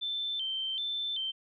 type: tone with vibrato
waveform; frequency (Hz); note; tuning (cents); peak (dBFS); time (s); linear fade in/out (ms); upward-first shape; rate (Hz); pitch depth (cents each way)
sine; 3322; G#7; 0; -31; 0.01-1.32; 20; square; 1.3; 110
effects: none